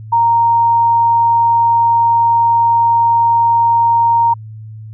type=tone; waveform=sine; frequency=930 Hz; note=A#5; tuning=4 cents flat; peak=-8 dBFS; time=0.12-4.34 s; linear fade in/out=10 ms; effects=added 109 Hz sine -28 dBFS peak until 4.93 s